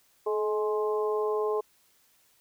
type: harmonic tone with a mistuned harmonic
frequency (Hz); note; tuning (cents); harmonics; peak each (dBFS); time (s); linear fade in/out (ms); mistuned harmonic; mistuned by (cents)
210.1; G#3; +20; 2 / 3 / 4 / 5; -26 / -37 / -37 / -35; 0.26-1.61; 10; 2; +32
effects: white hiss -65 dBFS RMS until 2.4 s